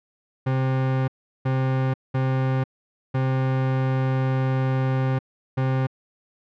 40% pulse tone bursts at uneven times, 131.5 Hz, C3, 9 cents sharp, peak -19 dBFS, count 5, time 0.46-1.08 / 1.45-1.94 / 2.14-2.64 / 3.14-5.19 / 5.57-5.87 s, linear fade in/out 10 ms, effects low-pass 2000 Hz 12 dB/octave

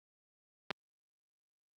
clicks, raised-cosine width 0.3 ms, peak -17 / -19 dBFS, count 2, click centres 0.706 / 0.711 s, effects high-pass 150 Hz 12 dB/octave + Opus 48 kbps

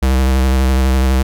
square tone with vibrato, 65.41 Hz, C2, in tune, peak -11 dBFS, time 0.02-1.23 s, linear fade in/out 10 ms, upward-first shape square, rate 12 Hz, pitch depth 27 cents each way, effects none

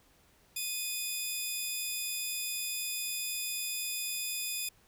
10% pulse tone pair together, 2486 / 3498 Hz, D#7 / A7, -2 / -11 cents, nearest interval tritone, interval 591 cents, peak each -26 / -31 dBFS, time 0.56-4.69 s, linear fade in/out 5 ms, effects pink hiss -65 dBFS RMS until 4.87 s

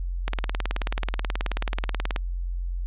click train, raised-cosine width 0.3 ms, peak -11 dBFS, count 36, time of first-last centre 0.28-2.162 s, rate 18.6 Hz, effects added 44 Hz sine -26 dBFS peak until 2.86 s + resampled to 8000 Hz

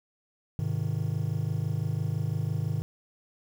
triangle chord, Ab major, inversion none, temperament just, 103.83 / 129.78 / 155.74 Hz, Ab2 / C3 / Eb3, 0 / -14 / +2 cents, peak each -28 dBFS, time 0.59-2.82 s, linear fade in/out 0 ms, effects tanh soft clip ceiling -20 dBFS + 9-bit

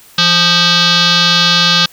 sine tone with frequency modulation, 170.5 Hz, F3, 41 cents flat, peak -7 dBFS, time 0.18-1.86 s, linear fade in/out 5 ms, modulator 698 Hz, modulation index 6.7, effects white hiss -42 dBFS RMS until 1.92 s

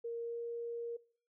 sine tone with pitch glide, 466.2 to 468.9 Hz, A#4 to A#4, 0 to +10 cents, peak -37 dBFS, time 0.04-0.97 s, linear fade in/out 10 ms, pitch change +10 cents, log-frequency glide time 0.21-0.38 s, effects noise-tail reverb RT60 0.5 s tail -22 dB re dry

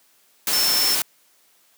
sine tone in noise, 5340 Hz, E8, 22 cents sharp, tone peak -19 dBFS, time 0.53-0.95 s, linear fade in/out 2 ms, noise white, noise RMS -22 dBFS, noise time 0.47-1.02 s, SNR 0 dB, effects white hiss -59 dBFS RMS until 1.77 s + high-pass 200 Hz 12 dB/octave

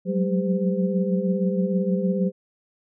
sine tone cluster, 181.7 / 188.1 / 205.6 / 398 / 511 Hz, F#3 / F#3 / G#3 / G4 / C5, -31 / +29 / -17 / +26 / -41 cents, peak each -29 / -22 / -30 / -30 / -28 dBFS, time 0.05-2.32 s, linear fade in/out 50 ms, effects none

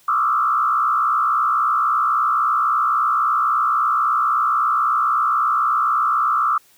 sine tone with frequency modulation, 1244.5 Hz, D#6, in tune, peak -15 dBFS, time 0.08-6.58 s, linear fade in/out 5 ms, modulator 63.7 Hz, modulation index 1.7, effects white hiss -54 dBFS RMS until 6.77 s + high-pass 60 Hz 12 dB/octave

